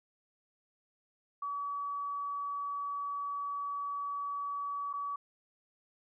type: tone with dropouts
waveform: sine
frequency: 1140 Hz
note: C#6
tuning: 48 cents sharp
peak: -34 dBFS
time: 1.42-5.16 s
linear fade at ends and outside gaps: 5 ms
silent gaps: 4.93-4.936 s
effects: none